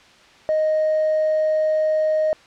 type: tone with hard clipping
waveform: triangle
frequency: 622.3 Hz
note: D#5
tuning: in tune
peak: -16 dBFS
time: 0.49-2.33 s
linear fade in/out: 0 ms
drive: 2 dB
effects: white hiss -49 dBFS RMS until 2.46 s + low-pass 4000 Hz 12 dB/octave

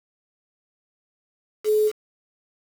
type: tone with quantisation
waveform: sine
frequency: 426.8 Hz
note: G#4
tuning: 47 cents sharp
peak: -16 dBFS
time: 1.64-1.92 s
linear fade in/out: 50 ms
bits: 6
effects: none

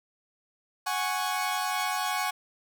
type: chord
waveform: sawtooth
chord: F# suspended second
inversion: none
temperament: equal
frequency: 740 / 830.6 / 1108.7 Hz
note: F#5 / G#5 / C#6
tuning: 0 / 0 / 0 cents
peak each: -28 dBFS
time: 0.86-2.31 s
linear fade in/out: 10 ms
effects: none

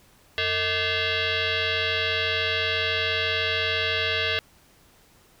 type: tone with frequency modulation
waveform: sine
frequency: 635 Hz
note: D#5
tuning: 35 cents sharp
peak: -22 dBFS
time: 0.38-4.39 s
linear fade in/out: 0 ms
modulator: 544 Hz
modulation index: 6.4
effects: pink hiss -57 dBFS RMS until 5.4 s

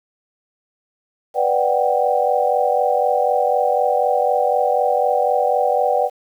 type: chord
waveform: sine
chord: G major seventh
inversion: first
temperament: equal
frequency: 493.9 / 587.3 / 740 / 784 Hz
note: B4 / D5 / F#5 / G5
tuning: 0 / 0 / 0 / 0 cents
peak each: -20 dBFS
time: 1.34-6.1 s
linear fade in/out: 50 ms
effects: 8-bit

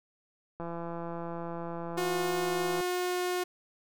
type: click train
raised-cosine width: 1 ms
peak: -25 dBFS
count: 374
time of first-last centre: 0.6-2.807 s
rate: 169 Hz
type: tone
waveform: sawtooth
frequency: 360.3 Hz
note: F#4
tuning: 46 cents flat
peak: -25 dBFS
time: 1.97-3.44 s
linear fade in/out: 10 ms
effects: none

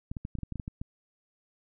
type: clicks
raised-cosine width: 5 ms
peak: -23 dBFS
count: 11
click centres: 0.115 / 0.168 / 0.251 / 0.353 / 0.387 / 0.433 / 0.523 / 0.557 / 0.598 / 0.679 / 0.815 s
effects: none

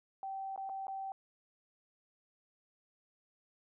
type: tone with dropouts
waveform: sine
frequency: 775 Hz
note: G5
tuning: 20 cents flat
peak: -38 dBFS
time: 0.23-1.12 s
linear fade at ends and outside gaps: 1 ms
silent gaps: 0.561-0.577 / 0.692-0.696 / 0.869-0.881 s
effects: none

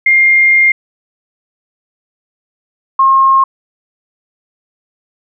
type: tone pair in turn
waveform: sine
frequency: 2116 / 1073.4 Hz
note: C7 / C6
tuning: +19 / +44 cents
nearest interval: octave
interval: 1175 cents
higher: first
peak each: -5 dBFS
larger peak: neither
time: 0.06-0.72 / 2.99-3.44 s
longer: first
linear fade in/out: 5 ms
effects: none

